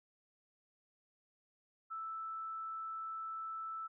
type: tone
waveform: sine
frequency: 1318.5 Hz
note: E6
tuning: in tune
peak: -40 dBFS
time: 1.9-3.88 s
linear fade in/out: 20 ms
effects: none